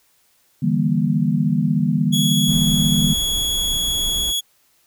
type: chord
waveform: sine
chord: E half-diminished seventh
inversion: third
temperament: just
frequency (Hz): 148.33 / 164.81 / 197.78 / 237.3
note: D3 / E3 / G3 / Bb3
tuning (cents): +18 / 0 / +16 / +31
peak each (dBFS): -21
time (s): 0.62-3.14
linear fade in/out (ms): 10
type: tone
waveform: sawtooth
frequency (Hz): 3354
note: G#7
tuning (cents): +16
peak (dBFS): -16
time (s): 2.12-4.41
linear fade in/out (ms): 20
type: noise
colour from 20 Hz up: brown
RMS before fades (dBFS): -29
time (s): 2.46-4.34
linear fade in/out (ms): 50
effects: white hiss -60 dBFS RMS until 4.86 s